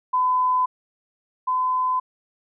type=tone pair in turn; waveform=sine; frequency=1010 / 1016.4 Hz; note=B5 / B5; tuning=+39 / +49 cents; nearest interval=unison; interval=10 cents; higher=second; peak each=-17 / -19 dBFS; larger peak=first; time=0.13-0.66 / 1.47-2 s; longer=neither; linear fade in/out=10 ms; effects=none